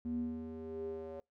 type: tone with band-pass filter sweep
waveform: square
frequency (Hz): 80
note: D#2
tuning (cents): +49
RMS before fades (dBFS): -41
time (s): 0.05-1.2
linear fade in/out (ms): 0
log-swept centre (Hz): 220 to 520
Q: 6.4
effects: noise-tail reverb RT60 0.2 s tail -26 dB re dry